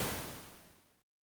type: noise with exponential decay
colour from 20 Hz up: pink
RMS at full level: -32 dBFS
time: 0-1.02 s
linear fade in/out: 2 ms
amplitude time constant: 220 ms
effects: high-pass 80 Hz 12 dB/octave + Opus 24 kbps